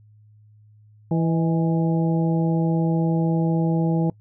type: harmonic tone with a mistuned harmonic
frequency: 164.81 Hz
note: E3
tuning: in tune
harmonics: 1 / 2 / 3 / 4 / 5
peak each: -19 / -25 / -30 / -34 / -33 dBFS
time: 1.11-4.1 s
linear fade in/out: 2 ms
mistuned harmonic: 4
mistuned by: -63 cents
effects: noise-tail reverb RT60 0.1 s tail -23 dB re dry + added 106 Hz sine -49 dBFS peak until 4.2 s